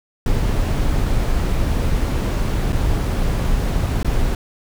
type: noise with dropouts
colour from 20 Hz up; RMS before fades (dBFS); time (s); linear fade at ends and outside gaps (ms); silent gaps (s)
brown; -18; 0.26-4.35; 2; 2.724-2.728 / 4.03-4.046
effects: none